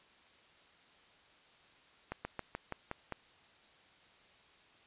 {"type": "slowing click train", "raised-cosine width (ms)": 0.5, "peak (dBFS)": -23, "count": 7, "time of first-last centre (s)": [2.12, 3.123], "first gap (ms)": 130, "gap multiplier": 1.1, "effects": ["white hiss -63 dBFS RMS until 4.86 s", "resampled to 8000 Hz"]}